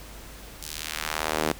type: tone with high-pass filter sweep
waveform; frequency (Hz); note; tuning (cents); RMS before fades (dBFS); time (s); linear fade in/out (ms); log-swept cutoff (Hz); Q
sawtooth; 77.78; D#2; 0; -30; 0.62-1.52; 0; 5700 to 280; 0.82
effects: added 50 Hz sine -45 dBFS peak until 1.59 s + pink hiss -45 dBFS RMS until 1.59 s